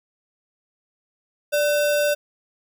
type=tone with sample-and-hold; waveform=sine; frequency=587.3 Hz; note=D5; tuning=in tune; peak=-17 dBFS; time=1.52-2.15 s; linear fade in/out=20 ms; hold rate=2100 Hz; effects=none